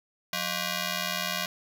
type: ring-modulated tone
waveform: 5% pulse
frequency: 440 Hz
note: A4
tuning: in tune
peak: -14 dBFS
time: 0.33-1.46 s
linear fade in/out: 2 ms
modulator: 260 Hz
effects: 9-bit